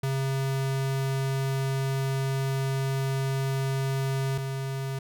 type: tone pair in turn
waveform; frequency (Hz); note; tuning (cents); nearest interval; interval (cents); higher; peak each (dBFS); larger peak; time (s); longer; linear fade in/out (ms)
square; 134.9 / 134.9; C#3 / C#3; -47 / -47; unison; 0; neither; -26 / -30; first; 0.03-4.38 / 4.38-4.99; first; 5
effects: none